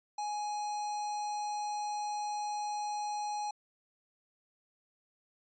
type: tone with notch filter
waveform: square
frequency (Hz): 835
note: G#5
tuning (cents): +9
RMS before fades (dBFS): -36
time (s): 0.18-3.51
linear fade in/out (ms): 5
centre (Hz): 2100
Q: 0.7
effects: resampled to 16000 Hz